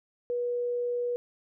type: tone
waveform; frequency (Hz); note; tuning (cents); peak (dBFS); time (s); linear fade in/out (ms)
sine; 485; B4; -31; -27; 0.3-1.16; 0
effects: none